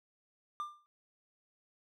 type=tone with exponential decay; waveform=triangle; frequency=1193 Hz; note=D6; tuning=27 cents sharp; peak=-31 dBFS; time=0.6-0.86 s; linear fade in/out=0 ms; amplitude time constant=55 ms; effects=none